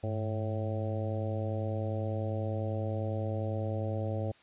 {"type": "harmonic tone with a mistuned harmonic", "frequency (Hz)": 110, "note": "A2", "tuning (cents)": 0, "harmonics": [1, 2, 3, 4, 5, 6, 7], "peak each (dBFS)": [-32, -41, -42, -43, -38, -44, -46], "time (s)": [0.03, 4.32], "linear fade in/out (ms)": 10, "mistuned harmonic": 1, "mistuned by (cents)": -120, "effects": ["white hiss -61 dBFS RMS until 4.42 s", "resampled to 8000 Hz"]}